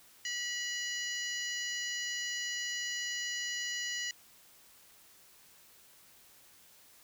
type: harmonic tone with a mistuned harmonic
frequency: 974 Hz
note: B5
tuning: 24 cents flat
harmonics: 2 / 3 / 4 / 5 / 6 / 7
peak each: -38 / -40 / -45 / -45 / -44 / -43 dBFS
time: 0.25-4.11 s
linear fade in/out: 2 ms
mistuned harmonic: 4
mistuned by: +83 cents
effects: white hiss -60 dBFS RMS until 7.03 s